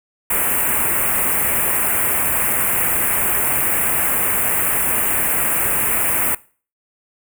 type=band-stop noise; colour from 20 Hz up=white; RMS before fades=-18 dBFS; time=0.3-6.35 s; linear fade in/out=5 ms; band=2600 to 8400 Hz; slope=48 dB/octave; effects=noise-tail reverb RT60 0.4 s tail -21 dB re dry